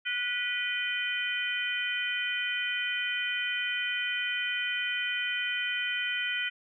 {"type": "harmonic tone with a mistuned harmonic", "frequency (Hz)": 490, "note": "B4", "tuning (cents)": -14, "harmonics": [3, 4, 5, 6], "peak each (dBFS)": [-34, -34, -34, -34], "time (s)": [0.05, 6.5], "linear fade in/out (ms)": 20, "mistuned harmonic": 6, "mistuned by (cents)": 73, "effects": []}